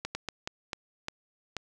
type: slowing click train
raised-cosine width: 0.2 ms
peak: -16 dBFS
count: 7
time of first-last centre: 0.05-1.567 s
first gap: 100 ms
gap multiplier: 1.37
effects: none